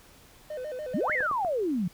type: tone with vibrato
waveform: triangle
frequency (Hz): 555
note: C#5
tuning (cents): +2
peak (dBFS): -31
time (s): 0.5-1.27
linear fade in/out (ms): 5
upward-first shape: square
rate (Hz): 6.9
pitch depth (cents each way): 160
type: exponential two-way sweep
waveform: sine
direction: up then down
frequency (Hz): 164.81 to 2220 to 164.81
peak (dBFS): -25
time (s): 0.94-1.88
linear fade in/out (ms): 5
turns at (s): 1.13
type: clicks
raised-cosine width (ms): 1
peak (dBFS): -24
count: 4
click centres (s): 1.097 / 1.206 / 1.313 / 1.448
effects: pink hiss -55 dBFS RMS until 1.93 s